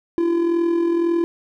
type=tone with amplitude modulation; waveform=triangle; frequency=339.2 Hz; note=E4; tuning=50 cents sharp; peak=-12 dBFS; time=0.18-1.24 s; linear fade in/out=0 ms; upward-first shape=sine; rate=41.9 Hz; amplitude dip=50%; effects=none